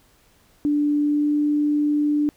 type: tone with pitch glide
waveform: sine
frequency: 293.5 to 295.5 Hz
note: D4 to D4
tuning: -1 to +11 cents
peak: -17 dBFS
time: 0.65-2.29 s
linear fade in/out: 0 ms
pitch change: +12 cents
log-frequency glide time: 1.01-1.32 s
effects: pink hiss -58 dBFS RMS until 2.36 s